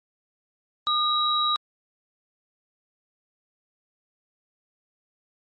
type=tone pair together; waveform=sine; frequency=1220 / 3858 Hz; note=D#6 / B7; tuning=-34 / -41 cents; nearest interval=octave + minor sixth; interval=1993 cents; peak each=-23 dBFS; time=0.87-1.56 s; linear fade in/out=0 ms; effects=MP3 32 kbps